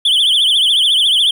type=tone with vibrato; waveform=triangle; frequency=3248 Hz; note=G#7; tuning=39 cents flat; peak=-8 dBFS; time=0.05-1.31 s; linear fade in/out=5 ms; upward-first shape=triangle; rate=14 Hz; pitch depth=180 cents each way; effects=none